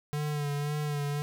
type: tone with vibrato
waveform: square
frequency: 146.83 Hz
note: D3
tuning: in tune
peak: -30 dBFS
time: 0.13-1.22 s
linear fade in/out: 0 ms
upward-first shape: sine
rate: 1.9 Hz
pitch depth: 36 cents each way
effects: none